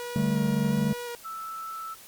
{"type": "tone with vibrato", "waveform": "sawtooth", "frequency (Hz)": 480.1, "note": "B4", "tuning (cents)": -49, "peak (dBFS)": -30, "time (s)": [0, 1.15], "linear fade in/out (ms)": 0, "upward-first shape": "square", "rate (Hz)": 1.4, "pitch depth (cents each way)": 12}
{"type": "chord", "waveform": "triangle", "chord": "D suspended fourth", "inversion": "none", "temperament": "equal", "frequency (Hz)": [146.83, 196, 220], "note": ["D3", "G3", "A3"], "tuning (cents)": [0, 0, 0], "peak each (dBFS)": [-26, -25, -25], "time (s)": [0.16, 0.93], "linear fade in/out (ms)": 0}
{"type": "tone", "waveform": "sine", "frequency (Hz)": 1318.5, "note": "E6", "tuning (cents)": 0, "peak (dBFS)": -34, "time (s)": [1.24, 1.95], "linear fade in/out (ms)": 20}
{"effects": ["white hiss -49 dBFS RMS until 2.07 s", "Opus 48 kbps"]}